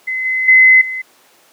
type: tone with level steps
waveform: sine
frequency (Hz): 2042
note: C7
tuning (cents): -43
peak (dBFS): -17 / -14 / -4 / -20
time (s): 0.07-1.02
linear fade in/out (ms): 10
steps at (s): 0.25 / 0.48 / 0.81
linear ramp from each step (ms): 5
effects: pink hiss -49 dBFS RMS until 1.52 s + high-pass 400 Hz 12 dB/octave